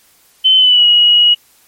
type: tone with pitch glide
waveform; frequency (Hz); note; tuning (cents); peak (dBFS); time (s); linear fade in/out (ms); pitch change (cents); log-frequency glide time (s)
sine; 3061 to 2904; G7 to F#7; -42 to -33; -5; 0.44-1.35; 20; -91; 0.57-0.85
effects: white hiss -50 dBFS RMS until 1.67 s + MP3 64 kbps